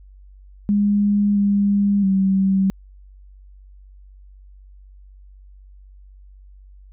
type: tone with pitch steps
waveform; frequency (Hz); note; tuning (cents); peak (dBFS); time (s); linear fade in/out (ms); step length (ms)
sine; 204.5 / 201.8 / 192.7; G#3 / G#3 / G3; -26 / -49 / -29; -14; 0.69-2.7; 0; 670
effects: added 48 Hz sine -42 dBFS peak until 6.92 s